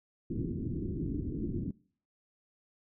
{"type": "low-pass noise", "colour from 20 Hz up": "white", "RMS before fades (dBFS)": -35, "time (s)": [0.3, 1.71], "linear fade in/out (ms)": 5, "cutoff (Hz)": 340, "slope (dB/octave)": 48, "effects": ["noise-tail reverb RT60 0.5 s tail -23 dB re dry"]}